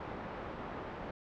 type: low-pass noise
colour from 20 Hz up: white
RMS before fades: -43 dBFS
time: 0-1.11 s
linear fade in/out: 5 ms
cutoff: 930 Hz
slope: 12 dB/octave
effects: low-pass 4000 Hz 12 dB/octave